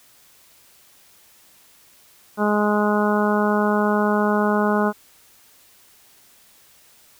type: harmonic tone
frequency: 208.8 Hz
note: G#3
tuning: 10 cents sharp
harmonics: 1 / 2 / 3 / 4 / 5 / 6 / 7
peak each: -20 / -23 / -25 / -26 / -27 / -28 / -28 dBFS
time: 2.37-4.93 s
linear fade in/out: 50 ms
effects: white hiss -53 dBFS RMS until 7.19 s